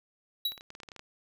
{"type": "tone with exponential decay", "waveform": "square", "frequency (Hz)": 3902, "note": "B7", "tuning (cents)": -22, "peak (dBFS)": -25, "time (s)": [0.45, 0.61], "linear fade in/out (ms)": 5, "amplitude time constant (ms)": 34}
{"type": "clicks", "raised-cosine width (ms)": 0.2, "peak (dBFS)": -28, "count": 11, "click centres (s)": [0.52, 0.578, 0.609, 0.704, 0.751, 0.802, 0.833, 0.888, 0.918, 0.963, 0.994]}
{"effects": []}